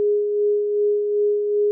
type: tone with tremolo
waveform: sine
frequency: 414.4 Hz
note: G#4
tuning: 4 cents flat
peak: -15 dBFS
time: 0-1.71 s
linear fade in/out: 0 ms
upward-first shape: sine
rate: 2.6 Hz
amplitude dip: 40%
effects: none